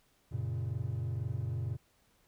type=chord; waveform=triangle; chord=F# major; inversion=none; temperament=equal; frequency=92.5 / 116.54 / 138.59 Hz; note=F#2 / A#2 / C#3; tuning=0 / 0 / 0 cents; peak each=-36 / -33 / -37 dBFS; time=0.31-1.77 s; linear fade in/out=20 ms; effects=tanh soft clip ceiling -23 dBFS + pink hiss -70 dBFS RMS until 2.27 s